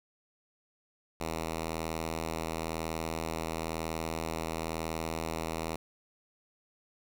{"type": "tone", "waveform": "5% pulse", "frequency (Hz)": 81, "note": "E2", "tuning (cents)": -30, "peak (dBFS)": -22, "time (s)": [1.2, 5.76], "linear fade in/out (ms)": 5, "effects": []}